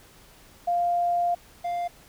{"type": "tone pair in turn", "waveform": ["sine", "triangle"], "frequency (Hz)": [698.5, 698.5], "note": ["F5", "F5"], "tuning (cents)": [0, 0], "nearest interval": "unison", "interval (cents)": 0, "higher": "neither", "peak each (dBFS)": [-21, -24], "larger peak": "first", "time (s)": [[0.67, 1.35], [1.64, 1.88]], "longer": "first", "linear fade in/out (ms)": 10, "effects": ["pink hiss -53 dBFS RMS until 2.08 s"]}